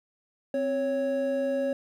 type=tone pair together; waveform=triangle; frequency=261.6 / 554.3 Hz; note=C4 / C#5; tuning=0 / 0 cents; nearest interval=octave + minor second; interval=1300 cents; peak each=-29 / -24 dBFS; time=0.54-1.73 s; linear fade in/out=2 ms; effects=10-bit

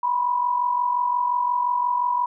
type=tone pair together; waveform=sine; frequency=975.3 / 1021 Hz; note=B5 / C6; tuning=-22 / -43 cents; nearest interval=minor second; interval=79 cents; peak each=-20 / -27 dBFS; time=0.03-2.26 s; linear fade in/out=5 ms; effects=none

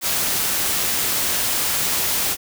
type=noise; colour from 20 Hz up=white; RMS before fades=-21 dBFS; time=0.01-2.37 s; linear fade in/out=50 ms; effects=none

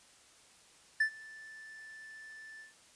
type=tone with ADSR envelope; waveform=triangle; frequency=1760 Hz; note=A6; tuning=in tune; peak=-22 dBFS; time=1-2.74 s; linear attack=7 ms; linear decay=88 ms; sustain=-24 dB; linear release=140 ms; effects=white hiss -61 dBFS RMS until 2.95 s + resampled to 22050 Hz

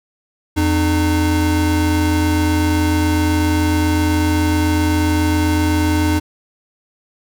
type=tone pair together; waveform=square; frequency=85.55 / 304.1 Hz; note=F2 / D#4; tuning=-35 / -40 cents; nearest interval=octave + minor seventh; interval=2195 cents; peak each=-17 dBFS; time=0.56-6.2 s; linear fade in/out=20 ms; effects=none

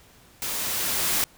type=noise with level ramp; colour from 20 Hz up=white; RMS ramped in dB=-30 to -23 dBFS; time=0.42-1.24 s; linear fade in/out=0 ms; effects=pink hiss -54 dBFS RMS until 1.37 s

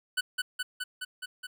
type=tone with echo; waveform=25% pulse; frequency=1493 Hz; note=F#6; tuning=15 cents sharp; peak=-22 dBFS; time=0.17-0.21 s; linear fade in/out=10 ms; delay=210 ms; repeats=6; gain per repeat=-2 dB; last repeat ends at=1.47 s; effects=none

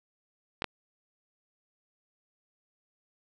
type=clicks; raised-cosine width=0.3 ms; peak=-14 dBFS; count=2; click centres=0.621 / 0.643 s; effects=none

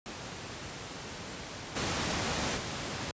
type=noise with level steps; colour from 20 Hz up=pink; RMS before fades=-41 / -31 / -36 dBFS; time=0.06-3.11 s; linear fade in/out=0 ms; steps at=1.75 / 2.56 s; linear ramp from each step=20 ms; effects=high-pass 80 Hz 12 dB/octave + resampled to 16000 Hz

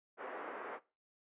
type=band-pass noise; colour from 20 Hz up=pink; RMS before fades=-45 dBFS; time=0.17-0.8 s; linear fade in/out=50 ms; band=360 to 1800 Hz; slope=24 dB/octave; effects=noise-tail reverb RT60 0.3 s tail -19 dB re dry + resampled to 8000 Hz

